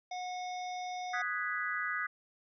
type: harmonic tone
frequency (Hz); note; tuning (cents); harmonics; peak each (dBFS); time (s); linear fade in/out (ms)
728; F#5; -28; 1 / 3 / 5 / 7 / 8; -37 / -47 / -51 / -54 / -55; 0.11-1.22; 5
type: chord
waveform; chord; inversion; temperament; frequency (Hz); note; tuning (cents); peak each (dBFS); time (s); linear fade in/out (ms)
sine; G# minor seventh; second; equal; 1244.5 / 1480 / 1661.2 / 1975.5; D#6 / F#6 / G#6 / B6; 0 / 0 / 0 / 0; -38; 1.13-2.07; 10
effects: none